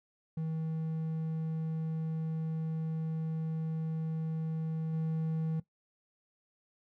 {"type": "tone with level steps", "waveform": "triangle", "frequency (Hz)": 160, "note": "D#3", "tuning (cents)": 49, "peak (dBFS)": [-30, -28], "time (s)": [0.37, 5.6], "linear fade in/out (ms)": 5, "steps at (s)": 4.93, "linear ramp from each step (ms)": 5, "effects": ["noise-tail reverb RT60 0.1 s tail -17 dB re dry"]}